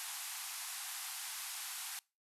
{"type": "band-pass noise", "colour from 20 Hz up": "white", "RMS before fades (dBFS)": -44, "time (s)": [0, 1.99], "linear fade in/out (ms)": 0, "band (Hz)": [720, 13000], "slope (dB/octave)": 96, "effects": ["noise-tail reverb RT60 0.3 s tail -25 dB re dry"]}